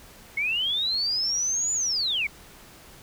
sine linear two-way sweep, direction up then down, 2149 to 7040 to 2149 Hz, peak -23 dBFS, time 0.37-2.27 s, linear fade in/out 5 ms, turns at 1.73 s, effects pink hiss -49 dBFS RMS until 3.02 s

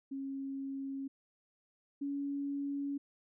sine tone pair in turn, 272.2 / 281.6 Hz, C#4 / C#4, -31 / +27 cents, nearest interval minor second, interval 58 cents, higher second, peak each -37 / -34 dBFS, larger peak second, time 0.11-1.08 / 2.01-2.98 s, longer neither, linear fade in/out 10 ms, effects none

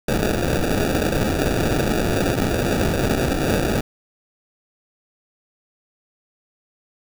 white noise with sample-and-hold, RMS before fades -20 dBFS, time 0.08-3.81 s, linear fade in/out 5 ms, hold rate 1050 Hz, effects none

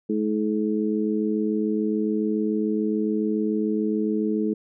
harmonic tone, 107 Hz, A2, 48 cents flat, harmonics 2 / 3 / 4, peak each -24 / -26 / -27 dBFS, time 0.09-4.54 s, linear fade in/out 10 ms, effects none

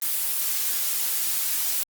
blue noise, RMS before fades -25 dBFS, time 0.02-1.83 s, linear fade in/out 0 ms, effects Opus 24 kbps

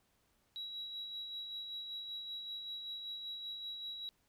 sine tone with tremolo, 3883 Hz, B7, 30 cents flat, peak -39 dBFS, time 0.56-4.09 s, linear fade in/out 0 ms, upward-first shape sine, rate 5.2 Hz, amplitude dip 40%, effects tanh soft clip ceiling -36 dBFS + pink hiss -75 dBFS RMS until 4.28 s

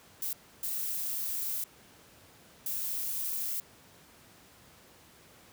violet noise bursts at uneven times, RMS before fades -34 dBFS, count 3, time 0.22-0.33 / 0.63-1.64 / 2.66-3.6 s, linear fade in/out 2 ms, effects pink hiss -57 dBFS RMS until 5.52 s + high-pass 80 Hz 12 dB/octave

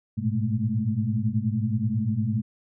sine tone cluster, 104.5 / 112.8 / 122.8 / 210.6 / 221.4 Hz, G#2 / A2 / B2 / G#3 / A3, +11 / +44 / -9 / +24 / +11 cents, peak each -29 dBFS, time 0.17-2.42 s, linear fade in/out 20 ms, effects none

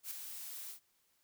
blue noise with ADSR envelope, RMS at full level -40 dBFS, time 0.03-0.8 s, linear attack 79 ms, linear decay 6 ms, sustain -6 dB, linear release 100 ms, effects white hiss -75 dBFS RMS until 1.23 s

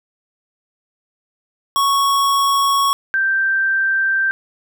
square / sine tone pair in turn, 1108.7 / 1567.9 Hz, C#6 / G6, 0 / 0 cents, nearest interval tritone, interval 600 cents, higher second, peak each -14 dBFS, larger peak neither, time 1.76-2.93 / 3.14-4.31 s, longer neither, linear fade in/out 0 ms, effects none

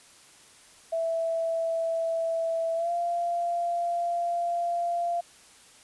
sine tone with pitch glide, 659.3 to 690.5 Hz, E5 to F5, 0 to -20 cents, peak -25 dBFS, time 0.92-5.21 s, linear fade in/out 10 ms, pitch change +80 cents, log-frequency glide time 2.75-2.91 s, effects white hiss -54 dBFS RMS until 5.83 s + resampled to 24000 Hz

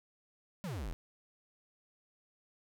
square exponential sweep, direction down, 210.5 to 34.36 Hz, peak -38 dBFS, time 0.64-0.93 s, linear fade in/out 0 ms, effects none

